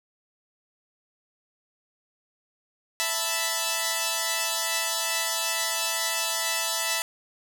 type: chord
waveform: 5% pulse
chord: E suspended fourth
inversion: none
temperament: equal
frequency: 659.3 / 880 / 987.8 Hz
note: E5 / A5 / B5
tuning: 0 / 0 / 0 cents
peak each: -18 dBFS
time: 3-7.02 s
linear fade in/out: 0 ms
effects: none